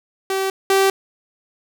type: tone pair in turn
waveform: sawtooth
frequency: 385.2 / 388.1 Hz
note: G4 / G4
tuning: -30 / -17 cents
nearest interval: unison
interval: 13 cents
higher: second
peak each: -15 / -9 dBFS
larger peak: second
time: 0.3-0.5 / 0.7-0.9 s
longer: neither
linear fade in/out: 2 ms
effects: none